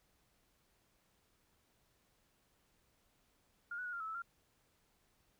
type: tone with pitch steps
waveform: sine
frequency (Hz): 1413 / 1479 / 1450 / 1391 / 1301 / 1311 / 1385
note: F6 / F#6 / F#6 / F6 / E6 / E6 / F6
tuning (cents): +20 / -1 / -35 / -7 / -23 / -10 / -15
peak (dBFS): -40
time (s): 3.71-4.221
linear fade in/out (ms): 5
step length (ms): 73
effects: pink hiss -75 dBFS RMS until 5.39 s

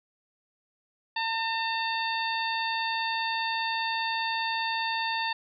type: harmonic tone with a mistuned harmonic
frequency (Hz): 905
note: A5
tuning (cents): +48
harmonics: 1 / 2 / 3 / 4 / 5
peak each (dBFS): -30 / -33 / -35 / -36 / -37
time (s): 1.16-5.33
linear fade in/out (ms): 5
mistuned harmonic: 3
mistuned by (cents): -16
effects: none

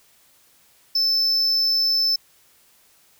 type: tone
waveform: triangle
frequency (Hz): 5274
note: E8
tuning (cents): 0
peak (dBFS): -16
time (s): 0.95-2.16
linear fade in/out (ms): 5
effects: white hiss -57 dBFS RMS until 3.19 s

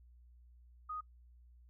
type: tone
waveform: sine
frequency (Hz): 1244.5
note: D#6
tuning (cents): 0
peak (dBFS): -39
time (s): 0.89-1.01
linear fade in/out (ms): 10
effects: noise-tail reverb RT60 0.1 s tail -22 dB re dry + added 60 Hz sine -58 dBFS peak until 1.69 s

